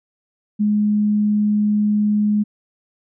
sine tone, 209.3 Hz, G#3, 14 cents sharp, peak -14 dBFS, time 0.59-2.44 s, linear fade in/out 20 ms, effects none

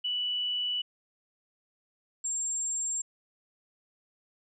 sine tone pair in turn, 2960 / 7420 Hz, F#7 / A#8, 0 / -9 cents, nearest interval octave + major third, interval 1591 cents, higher second, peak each -28 / -29 dBFS, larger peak first, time 0.04-0.82 / 2.24-3.02 s, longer neither, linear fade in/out 10 ms, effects none

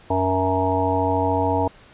harmonic tone, 93.7 Hz, F#2, 22 cents sharp, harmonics 1 / 3 / 5 / 7 / 9 / 10, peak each -25 / -25 / -25 / -25 / -25 / -25 dBFS, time 0.1-1.68 s, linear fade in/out 5 ms, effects pink hiss -49 dBFS RMS until 1.93 s + resampled to 8000 Hz

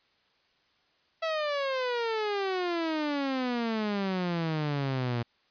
sawtooth exponential sweep, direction down, 659.3 to 116.54 Hz, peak -24 dBFS, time 1.22-5.23 s, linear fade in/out 10 ms, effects white hiss -68 dBFS RMS until 5.5 s + resampled to 11025 Hz

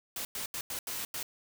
white noise bursts at uneven times, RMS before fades -37 dBFS, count 6, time 0.16-0.25 / 0.35-0.46 / 0.54-0.61 / 0.7-0.79 / 0.87-1.05 / 1.14-1.23 s, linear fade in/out 2 ms, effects none

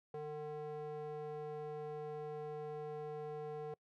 square tone with band-pass filter, 150.6 Hz, D3, 44 cents sharp, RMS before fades -44 dBFS, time 0.14-3.74 s, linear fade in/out 2 ms, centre 550 Hz, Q 4.5, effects noise-tail reverb RT60 0.1 s tail -26 dB re dry

